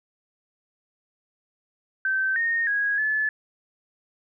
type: tone with pitch steps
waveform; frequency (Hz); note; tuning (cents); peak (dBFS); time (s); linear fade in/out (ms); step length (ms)
sine; 1548 / 1846 / 1652 / 1728; G6 / A#6 / G#6 / A6; -22 / -17 / -10 / -32; -21; 2.05-3.29; 2; 310
effects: none